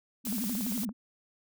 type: tone with vibrato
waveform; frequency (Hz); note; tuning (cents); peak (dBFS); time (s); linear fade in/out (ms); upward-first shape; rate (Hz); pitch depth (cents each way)
sine; 223.3; A3; +26; -31; 0.24-0.93; 50; sine; 12; 240
type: noise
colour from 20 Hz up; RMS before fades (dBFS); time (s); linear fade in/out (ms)
blue; -37; 0.25-0.85; 2
type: click train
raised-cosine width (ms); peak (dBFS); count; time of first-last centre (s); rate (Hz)
1; -30; 12; 0.27-0.891; 17.7
effects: none